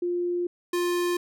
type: tone pair in turn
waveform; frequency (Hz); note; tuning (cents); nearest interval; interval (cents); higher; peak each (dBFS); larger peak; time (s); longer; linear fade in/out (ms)
sine / square; 351.6 / 351.6; F4 / F4; +12 / +12; unison; 0; neither; -24; neither; 0.02-0.47 / 0.73-1.17; first; 5
effects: none